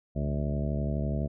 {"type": "harmonic tone with a mistuned harmonic", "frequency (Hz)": 72.1, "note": "D2", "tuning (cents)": -31, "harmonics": [1, 2, 3, 4, 5, 6, 7, 8, 9], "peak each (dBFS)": [-31, -31, -34, -42, -42, -45, -47, -42, -40], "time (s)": [0.15, 1.28], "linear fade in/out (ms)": 20, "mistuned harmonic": 1, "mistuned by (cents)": -91, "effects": []}